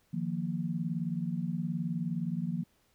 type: chord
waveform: sine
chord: Eb suspended second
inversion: none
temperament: equal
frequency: 155.56 / 174.61 / 233.1 Hz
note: Eb3 / F3 / Bb3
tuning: 0 / 0 / 0 cents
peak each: -36 / -33 / -37 dBFS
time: 0.13-2.64 s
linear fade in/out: 10 ms
effects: pink hiss -70 dBFS RMS until 2.94 s